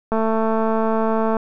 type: click train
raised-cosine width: 1 ms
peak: -8 dBFS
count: 278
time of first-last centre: 0.12-1.368 s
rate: 222 Hz
effects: none